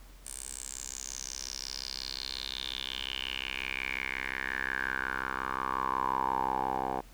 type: tone with band-pass filter sweep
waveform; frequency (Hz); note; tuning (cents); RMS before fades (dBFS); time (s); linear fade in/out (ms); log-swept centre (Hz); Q
10% pulse; 65.6; C2; +5; -35; 0.25-7.01; 10; 9000 to 710; 5.9
effects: added 43 Hz sine -50 dBFS peak until 7.13 s + pink hiss -58 dBFS RMS until 7.13 s